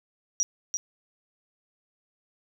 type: tone with echo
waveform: sine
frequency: 5760 Hz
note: F#8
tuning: 47 cents flat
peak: -21 dBFS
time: 0.4-0.43 s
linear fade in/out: 0 ms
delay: 340 ms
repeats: 1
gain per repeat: -5 dB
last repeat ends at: 0.77 s
effects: none